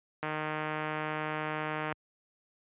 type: click train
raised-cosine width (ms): 0.5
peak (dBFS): -19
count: 262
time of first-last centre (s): 0.23-1.925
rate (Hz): 154
effects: high-pass 80 Hz 12 dB/octave + resampled to 8000 Hz